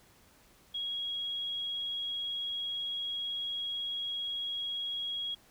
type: tone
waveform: sine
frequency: 3306 Hz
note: G#7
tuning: 9 cents flat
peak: -33 dBFS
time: 0.74-5.35 s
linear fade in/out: 10 ms
effects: pink hiss -62 dBFS RMS until 5.5 s